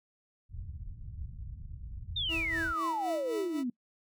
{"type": "low-pass noise", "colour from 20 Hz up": "white", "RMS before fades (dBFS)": -42, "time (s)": [0.49, 2.75], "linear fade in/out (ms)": 50, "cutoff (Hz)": 100, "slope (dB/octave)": 24}
{"type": "exponential sweep", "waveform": "sine", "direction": "down", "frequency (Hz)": [3731, 233.1], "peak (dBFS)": -30, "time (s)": [2.16, 3.7], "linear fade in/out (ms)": 5}
{"type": "tone with tremolo", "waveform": "40% pulse", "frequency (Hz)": 326.9, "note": "E4", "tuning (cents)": -14, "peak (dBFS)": -34, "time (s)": [2.28, 3.64], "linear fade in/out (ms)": 50, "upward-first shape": "sine", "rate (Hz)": 3.9, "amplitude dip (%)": 70}
{"effects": ["noise-tail reverb RT60 0.1 s tail -24 dB re dry"]}